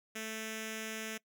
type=tone with notch filter; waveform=5% pulse; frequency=220 Hz; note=A3; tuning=in tune; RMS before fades=-41 dBFS; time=0.15-1.18 s; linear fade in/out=10 ms; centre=970 Hz; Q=0.87; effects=noise-tail reverb RT60 0.1 s tail -23 dB re dry